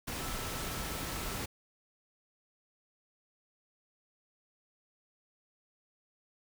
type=tone in noise; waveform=sine; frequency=1319 Hz; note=E6; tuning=1 cent sharp; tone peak=-48 dBFS; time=0.2-1.39 s; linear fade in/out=10 ms; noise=pink; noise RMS=-38 dBFS; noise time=0.07-1.46 s; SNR=-13 dB; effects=none